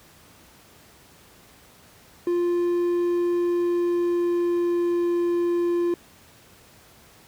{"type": "tone with pitch glide", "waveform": "triangle", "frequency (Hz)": [349.2, 346.8], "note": ["F4", "F4"], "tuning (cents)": [0, -12], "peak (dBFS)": -18, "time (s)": [2.27, 5.94], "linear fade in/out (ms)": 2, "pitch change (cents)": -12, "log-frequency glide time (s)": [3.33, 5.14], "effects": ["pink hiss -52 dBFS RMS until 7.27 s", "high-pass 60 Hz 12 dB/octave"]}